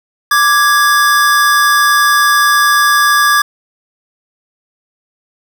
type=tone pair together; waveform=square; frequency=1174.7 / 1662.4 Hz; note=D6 / G#6; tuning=0 / +1 cents; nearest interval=tritone; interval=601 cents; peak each=-11 dBFS; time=0.31-3.42 s; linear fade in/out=5 ms; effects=none